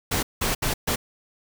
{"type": "noise bursts at uneven times", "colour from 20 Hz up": "pink", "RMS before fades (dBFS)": -24, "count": 4, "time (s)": [[0.11, 0.23], [0.41, 0.55], [0.62, 0.74], [0.87, 0.96]], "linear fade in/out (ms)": 10, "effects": []}